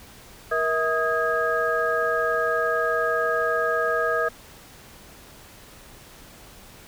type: tone cluster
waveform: sine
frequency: 473.1 / 645 / 1251 / 1639 Hz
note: A#4 / E5 / D#6 / G#6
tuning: +26 / -38 / +9 / -23 cents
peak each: -26 dBFS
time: 0.51-4.29 s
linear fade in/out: 10 ms
effects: pink hiss -47 dBFS RMS until 6.87 s